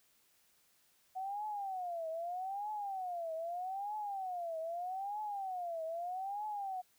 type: tone with vibrato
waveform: sine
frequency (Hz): 740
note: F#5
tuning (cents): 0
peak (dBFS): -37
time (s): 1.15-6.82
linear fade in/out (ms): 20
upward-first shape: triangle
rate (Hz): 0.8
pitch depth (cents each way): 260
effects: white hiss -71 dBFS RMS until 6.98 s